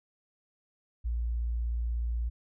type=tone; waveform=sine; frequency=58.27 Hz; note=A#1; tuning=in tune; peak=-28 dBFS; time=1.04-2.3 s; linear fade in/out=20 ms; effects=none